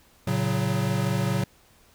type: chord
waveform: square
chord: F# major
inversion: first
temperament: equal with one note detuned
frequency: 113.75 / 138.59 / 185 Hz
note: A#2 / C#3 / F#3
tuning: -42 / 0 / 0 cents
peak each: -28 dBFS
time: 0.27-1.44 s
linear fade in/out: 5 ms
effects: pink hiss -58 dBFS RMS until 1.94 s